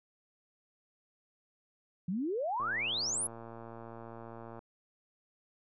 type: exponential sweep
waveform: sine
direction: up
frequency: 167.8 to 11175 Hz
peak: -31 dBFS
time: 2.08-3.27 s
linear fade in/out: 5 ms
type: click train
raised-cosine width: 1 ms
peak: -33 dBFS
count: 230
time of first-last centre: 2.6-4.591 s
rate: 115 Hz
effects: none